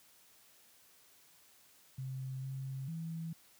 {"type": "tone with pitch steps", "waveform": "sine", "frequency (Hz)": [131.6, 133.7, 163.8], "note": ["C3", "C3", "E3"], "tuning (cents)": [10, 38, -11], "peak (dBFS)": -38, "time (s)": [1.98, 3.33], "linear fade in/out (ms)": 5, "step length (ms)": 450, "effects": ["white hiss -64 dBFS RMS until 3.59 s", "high-pass 60 Hz 12 dB/octave"]}